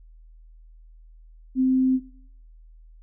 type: tone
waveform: sine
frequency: 259.8 Hz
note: C4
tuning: 12 cents flat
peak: -17 dBFS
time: 1.55-2 s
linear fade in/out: 50 ms
effects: noise-tail reverb RT60 0.6 s tail -17 dB re dry + added 40 Hz sine -46 dBFS peak until 3.02 s